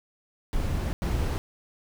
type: noise bursts at uneven times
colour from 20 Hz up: brown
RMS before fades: -27 dBFS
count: 2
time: 0.53-0.93 / 1.02-1.38 s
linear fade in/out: 0 ms
effects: none